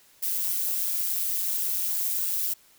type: noise with amplitude modulation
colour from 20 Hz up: violet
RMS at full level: -24 dBFS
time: 0.22-2.54 s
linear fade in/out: 10 ms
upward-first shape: sine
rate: 182 Hz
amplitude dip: 75%
effects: white hiss -58 dBFS RMS until 2.78 s